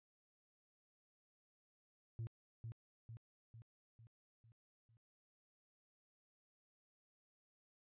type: tone with echo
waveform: sine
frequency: 113.9 Hz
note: A#2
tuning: 40 cents flat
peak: -39 dBFS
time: 2.19-2.27 s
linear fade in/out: 0 ms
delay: 450 ms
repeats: 6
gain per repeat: -5 dB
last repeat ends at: 4.97 s
effects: tanh soft clip ceiling -40 dBFS + resampled to 8000 Hz